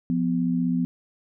sine tone pair together, 175 / 250.6 Hz, F3 / B3, +4 / +25 cents, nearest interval tritone, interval 621 cents, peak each -24 / -23 dBFS, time 0.1-0.85 s, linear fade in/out 0 ms, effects none

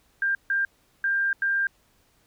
sine tone bursts at uneven times, 1593 Hz, G6, 27 cents sharp, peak -21 dBFS, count 4, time 0.22-0.35 / 0.5-0.65 / 1.04-1.33 / 1.42-1.67 s, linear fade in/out 2 ms, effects pink hiss -64 dBFS RMS until 2.26 s

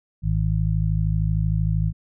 harmonic tone, 53 Hz, G#1, 36 cents sharp, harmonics 1 / 2 / 3, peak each -23 / -23 / -23 dBFS, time 0.22-1.93 s, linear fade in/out 50 ms, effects none

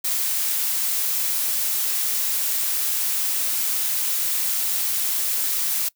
blue noise, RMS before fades -23 dBFS, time 0.04-5.89 s, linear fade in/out 10 ms, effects noise-tail reverb RT60 0.1 s tail -22 dB re dry

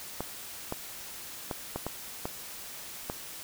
clicks, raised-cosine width 1 ms, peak -18 dBFS, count 7, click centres 0.206 / 0.724 / 1.512 / 1.76 / 1.866 / 2.255 / 3.099 s, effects white hiss -43 dBFS RMS until 3.43 s

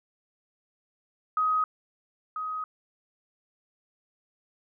sine tone pair in turn, 1259 / 1259 Hz, D#6 / D#6, +20 / +20 cents, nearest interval unison, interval 0 cents, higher neither, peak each -22 / -30 dBFS, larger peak first, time 1.37-1.64 / 2.36-2.64 s, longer second, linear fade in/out 2 ms, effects none

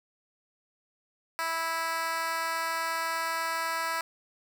10% pulse tone with high-pass filter, 328.2 Hz, E4, 8 cents flat, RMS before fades -31 dBFS, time 1.39-4.01 s, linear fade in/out 0 ms, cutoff 1000 Hz, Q 1.3, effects none

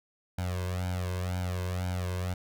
sawtooth tone with flanger, 90.7 Hz, F#2, 34 cents flat, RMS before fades -32 dBFS, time 0.38-2.34 s, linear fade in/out 5 ms, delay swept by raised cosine 1.3 to 1.94 ms, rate 2 Hz, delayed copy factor +1, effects none

